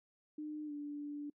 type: tone with pitch glide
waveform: sine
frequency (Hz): 302.8 to 291.8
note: D#4 to D4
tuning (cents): -47 to -11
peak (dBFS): -40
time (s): 0.38-1.3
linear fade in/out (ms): 5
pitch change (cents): -64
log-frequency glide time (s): 0.66-0.72
effects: noise-tail reverb RT60 0.1 s tail -26 dB re dry